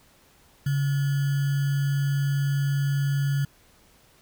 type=tone with sample-and-hold; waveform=sine; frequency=140 Hz; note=C#3; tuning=18 cents sharp; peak=-21 dBFS; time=0.66-3.45 s; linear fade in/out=5 ms; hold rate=1575 Hz; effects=pink hiss -58 dBFS RMS until 4.21 s